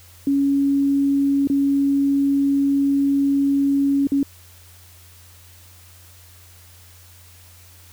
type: tone with dropouts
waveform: sine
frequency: 278.6 Hz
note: C#4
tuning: 9 cents sharp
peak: -15 dBFS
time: 0.27-4.23 s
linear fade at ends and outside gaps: 2 ms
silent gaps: 1.473-1.499 / 4.071-4.119 s
effects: added 88 Hz sine -47 dBFS peak until 7.92 s + white hiss -49 dBFS RMS until 7.92 s